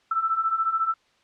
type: beating tone pair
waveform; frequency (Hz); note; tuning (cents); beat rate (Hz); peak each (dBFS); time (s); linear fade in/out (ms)
sine; 1315 / 1329; E6 / E6; -5 / +14; 14; -27 / -23; 0.11-0.94; 5
effects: white hiss -63 dBFS RMS until 1.23 s + low-pass 4000 Hz 12 dB/octave